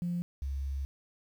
sine tone pair in turn, 174.61 / 68.52 Hz, F3 / C#2, 0 / -19 cents, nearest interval octave + major third, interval 1619 cents, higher first, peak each -29 / -31 dBFS, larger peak first, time 0.02-0.22 / 0.42-0.85 s, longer second, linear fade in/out 0 ms, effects tanh soft clip ceiling -26 dBFS + 10-bit

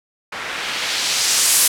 blue noise with low-pass filter sweep, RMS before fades -19 dBFS, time 0.32-1.68 s, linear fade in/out 5 ms, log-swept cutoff 1500 to 11000 Hz, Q 1, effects none

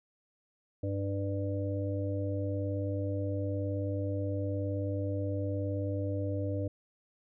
harmonic tone, 99 Hz, G2, 18 cents sharp, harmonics 1 / 3 / 5 / 6, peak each -32 / -37 / -39 / -40 dBFS, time 0.83-6.68 s, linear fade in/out 5 ms, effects none

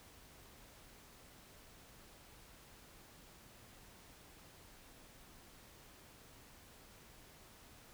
silence, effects pink hiss -60 dBFS RMS until 7.93 s

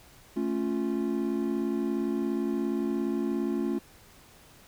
triangle chord, A augmented, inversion none, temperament equal, 220 / 277.2 / 349.2 Hz, A3 / C#4 / E#4, 0 / 0 / 0 cents, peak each -29 dBFS, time 0.36-3.79 s, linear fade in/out 10 ms, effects pink hiss -55 dBFS RMS until 4.67 s

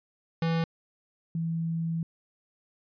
square / sine tone pair in turn, 164.81 / 164.81 Hz, E3 / E3, 0 / 0 cents, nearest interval unison, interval 0 cents, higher neither, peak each -25 / -27 dBFS, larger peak first, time 0.42-0.64 / 1.35-2.03 s, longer second, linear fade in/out 2 ms, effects resampled to 11025 Hz

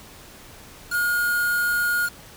triangle tone with quantisation, 1431 Hz, F6, 42 cents sharp, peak -18 dBFS, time 0.9-2.1 s, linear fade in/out 50 ms, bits 5, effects pink hiss -45 dBFS RMS until 2.36 s

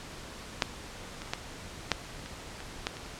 clicks, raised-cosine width 0.2 ms, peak -6 / -22 / -28 / -12 / -6 / -26 / -26 / -11 / -23 / -29 dBFS, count 10, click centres 0.622 / 1.219 / 1.275 / 1.335 / 1.917 / 2.26 / 2.604 / 2.869 / 2.969 / 3.062 s, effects pink hiss -44 dBFS RMS until 3.19 s + low-pass 8000 Hz 12 dB/octave

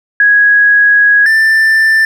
sine / triangle tone pair in turn, 1661.2 / 1775.9 Hz, G#6 / A6, 0 / +16 cents, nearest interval minor second, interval 116 cents, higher second, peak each -4 dBFS, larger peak neither, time 0.2-1.26 / 1.26-2.05 s, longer first, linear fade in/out 2 ms, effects none

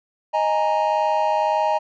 triangle chord, D# suspended fourth, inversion none, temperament equal, 622.3 / 830.6 / 932.3 Hz, D#5 / G#5 / A#5, 0 / 0 / 0 cents, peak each -20 dBFS, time 0.33-1.79 s, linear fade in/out 20 ms, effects resampled to 16000 Hz

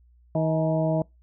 harmonic tone with a mistuned harmonic, 159 Hz, D#3, 38 cents sharp, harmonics 1 / 2 / 3 / 4 / 5 / 6, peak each -24 / -29 / -35 / -25 / -37 / -39 dBFS, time 0.35-1.02 s, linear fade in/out 2 ms, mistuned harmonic 5, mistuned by +100 cents, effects noise-tail reverb RT60 0.2 s tail -25 dB re dry + added 60 Hz sine -54 dBFS peak until 1.22 s

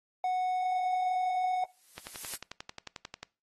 triangle tone, 737 Hz, F#5, 7 cents flat, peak -25 dBFS, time 0.24-1.64 s, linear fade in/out 2 ms
blue noise with exponential growth, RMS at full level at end -34 dBFS, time 1.57-2.36 s, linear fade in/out 5 ms, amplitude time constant 170 ms
click train, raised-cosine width 0.2 ms, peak -23 dBFS, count 15, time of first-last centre 1.98-3.23 s, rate 11.2 Hz
effects noise-tail reverb RT60 0.3 s tail -22 dB re dry + AAC 32 kbps

